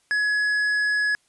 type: tone with tanh clipping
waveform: triangle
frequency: 1687 Hz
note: G#6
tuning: 27 cents sharp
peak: -21 dBFS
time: 0.11-1.15 s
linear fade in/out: 0 ms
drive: 11 dB
effects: white hiss -65 dBFS RMS until 1.28 s + resampled to 24000 Hz